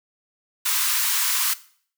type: high-pass noise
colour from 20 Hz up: white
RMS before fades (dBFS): -22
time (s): 0.65-1.54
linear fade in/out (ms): 10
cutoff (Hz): 910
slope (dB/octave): 96
effects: noise-tail reverb RT60 0.5 s tail -17 dB re dry